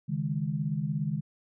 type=chord; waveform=sine; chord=C# suspended second; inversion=none; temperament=equal with one note detuned; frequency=138.59 / 155.56 / 205.7 Hz; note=C#3 / D#3 / G#3; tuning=0 / 0 / -16 cents; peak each=-33 / -30 / -34 dBFS; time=0.08-1.21 s; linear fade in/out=20 ms; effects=none